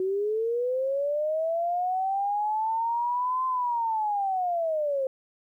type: linear two-way sweep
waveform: sine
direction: up then down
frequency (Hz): 368.7 to 1038 to 521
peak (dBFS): -24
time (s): 0-5.07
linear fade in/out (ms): 2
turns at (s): 3.46
effects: 11-bit